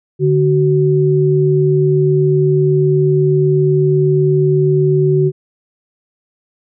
sine tone pair together, 146.7 / 374.8 Hz, D3 / F#4, -2 / +22 cents, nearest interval octave + major third, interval 1624 cents, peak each -12 dBFS, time 0.19-5.32 s, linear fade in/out 50 ms, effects none

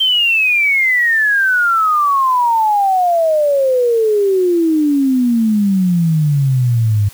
sine exponential sweep, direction down, 3152 to 100 Hz, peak -10 dBFS, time 0-7.09 s, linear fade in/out 10 ms, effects white hiss -40 dBFS RMS until 7.13 s

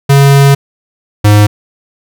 square tone pair in turn, 139.3 / 104.36 Hz, C#3 / G#2, +9 / +9 cents, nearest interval perfect fourth, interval 500 cents, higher first, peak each -3 dBFS, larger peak neither, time 0.09-0.55 / 1.24-1.47 s, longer first, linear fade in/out 10 ms, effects none

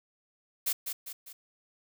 blue noise with echo, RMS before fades -29 dBFS, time 0.66-0.73 s, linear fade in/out 10 ms, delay 200 ms, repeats 3, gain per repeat -6 dB, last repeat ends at 1.33 s, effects none

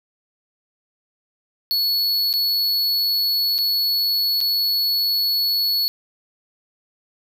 square tone with dropouts, 4398 Hz, C#8, 14 cents flat, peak -18 dBFS, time 1.71-5.88 s, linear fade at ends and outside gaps 0 ms, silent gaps 2.329-2.338 / 3.581-3.587 / 4.405-4.412 s, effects none

